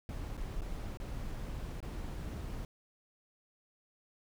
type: noise with dropouts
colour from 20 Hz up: brown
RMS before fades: -40 dBFS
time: 0.09-2.65 s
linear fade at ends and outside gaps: 1 ms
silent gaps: 0.37-0.376 / 0.609-0.618 / 0.972-1 / 1.804-1.827 s
effects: none